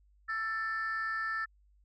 sine tone pair together, 1328.7 / 1771 Hz, E6 / A6, +13 / +11 cents, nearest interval perfect fourth, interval 498 cents, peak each -34 / -32 dBFS, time 0.28-1.46 s, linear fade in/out 20 ms, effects tanh soft clip ceiling -28 dBFS + added 50 Hz sine -62 dBFS peak until 1.84 s

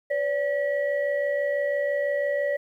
sine tone cluster, 509 / 575 / 1933 Hz, C5 / D5 / B6, -48 / -37 / -38 cents, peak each -32 / -23 / -31 dBFS, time 0.1-2.57 s, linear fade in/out 10 ms, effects tanh soft clip ceiling -14 dBFS + 10-bit

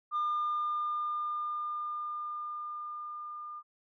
sine tone with level ramp, 1206 Hz, D6, 46 cents sharp, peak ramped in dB -26 to -40 dBFS, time 0.11-3.63 s, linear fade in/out 50 ms, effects tanh soft clip ceiling -26 dBFS

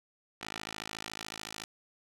10% pulse tone with band-pass filter sweep, 53.8 Hz, A1, 38 cents flat, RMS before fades -43 dBFS, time 0.41-1.65 s, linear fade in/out 5 ms, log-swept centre 2800 to 5100 Hz, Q 0.7, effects none

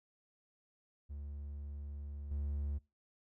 triangle tone with level steps, 72 Hz, D2, 34 cents flat, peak -40 / -33 dBFS, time 1.09-2.79 s, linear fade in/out 20 ms, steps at 2.31 s, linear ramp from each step 2 ms, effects noise-tail reverb RT60 0.3 s tail -24 dB re dry

